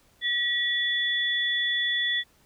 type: tone pair together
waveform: sine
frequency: 1924 / 3436 Hz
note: B6 / A7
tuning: -46 / -42 cents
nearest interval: minor seventh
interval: 1004 cents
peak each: -26 dBFS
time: 0.21-2.24 s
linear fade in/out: 50 ms
effects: pink hiss -62 dBFS RMS until 2.45 s